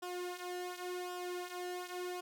sawtooth tone with flanger, 358.7 Hz, F4, 46 cents sharp, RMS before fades -42 dBFS, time 0.02-2.21 s, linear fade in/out 10 ms, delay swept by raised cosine 0.46 to 3.66 ms, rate 0.9 Hz, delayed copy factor -0.7, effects none

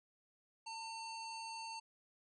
harmonic tone with a mistuned harmonic, 902 Hz, A5, 43 cents sharp, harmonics 1 / 3 / 5 / 7 / 9 / 10, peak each -46 / -52 / -50 / -58 / -60 / -64 dBFS, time 0.66-1.8 s, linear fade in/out 10 ms, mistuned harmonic 7, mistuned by +22 cents, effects none

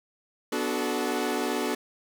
sawtooth chord, B minor seventh, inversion none, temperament equal with one note detuned, 246.9 / 293.7 / 370 / 433.2 Hz, B3 / D4 / F#4 / A4, 0 / 0 / 0 / -27 cents, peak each -28 dBFS, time 0.52-1.75 s, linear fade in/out 5 ms, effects none

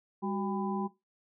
harmonic tone with a mistuned harmonic, 199.8 Hz, G3, 33 cents sharp, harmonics 1 / 2 / 4 / 5, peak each -33 / -36 / -39 / -40 dBFS, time 0.22-0.88 s, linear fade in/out 20 ms, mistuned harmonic 2, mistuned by -110 cents, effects noise-tail reverb RT60 0.2 s tail -17 dB re dry

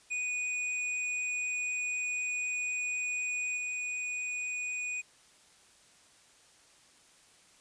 square tone with level steps, 2474 Hz, D#7, 10 cents flat, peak -32 / -34 dBFS, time 0.1-5.02 s, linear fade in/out 20 ms, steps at 3.57 s, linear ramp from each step 5 ms, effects white hiss -61 dBFS RMS until 7.6 s + resampled to 22050 Hz

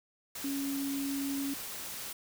sine tone in noise, 277.2 Hz, C#4, in tune, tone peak -32 dBFS, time 0.44-1.54 s, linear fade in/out 5 ms, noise white, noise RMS -41 dBFS, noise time 0.35-2.13 s, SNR +6 dB, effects none

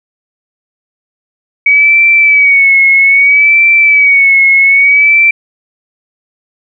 sine tone with vibrato, 2256 Hz, C#7, 30 cents sharp, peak -3 dBFS, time 1.66-5.31 s, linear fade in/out 5 ms, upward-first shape sine, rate 0.62 Hz, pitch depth 64 cents each way, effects none

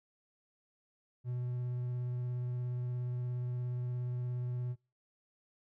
triangle tone with vibrato, 123.47 Hz, B2, in tune, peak -32 dBFS, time 1.24-4.76 s, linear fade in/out 50 ms, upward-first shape sine, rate 17 Hz, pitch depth 11 cents each way, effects noise-tail reverb RT60 0.3 s tail -25 dB re dry

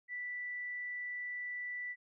sine tone, 1971 Hz, B6, 4 cents flat, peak -38 dBFS, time 0.08-1.96 s, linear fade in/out 50 ms, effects none

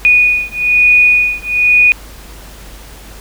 sine beating tone pair, 2466 / 2467.1 Hz, D#7 / D#7, -16 / -15 cents, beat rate 1.1 Hz, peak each -10 dBFS, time 0.05-1.92 s, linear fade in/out 0 ms, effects added 50 Hz sine -33 dBFS peak until 3.2 s + pink hiss -36 dBFS RMS until 3.2 s

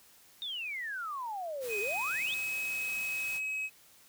sine exponential two-way sweep, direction down then up, 3705 to 392 to 3705 Hz, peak -35 dBFS, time 0.42-2.34 s, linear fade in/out 0 ms, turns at 1.8 s
white noise, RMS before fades -45 dBFS, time 1.6-3.41 s, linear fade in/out 50 ms
triangle tone with pitch glide, 2512 to 2550 Hz, D#7 to D#7, +16 to +42 cents, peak -31 dBFS, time 1.68-3.7 s, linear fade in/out 50 ms, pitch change +26 cents, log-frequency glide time 1.86-2.35 s
effects white hiss -60 dBFS RMS until 4.08 s

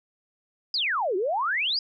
sine exponential two-way sweep, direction down then up, 5130 to 349.2 to 5130 Hz, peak -23 dBFS, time 0.74-1.79 s, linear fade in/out 2 ms, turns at 1.16 s, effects none

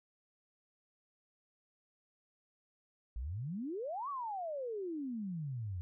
sine exponential two-way sweep, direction up then down, 52.6 to 1174.7 to 84.4 Hz, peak -37 dBFS, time 3.16-5.81 s, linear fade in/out 0 ms, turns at 4.09 s, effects none

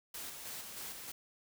white noise with tremolo, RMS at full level -44 dBFS, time 0.14-1.12 s, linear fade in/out 5 ms, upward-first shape square, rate 3.2 Hz, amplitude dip 35%, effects none

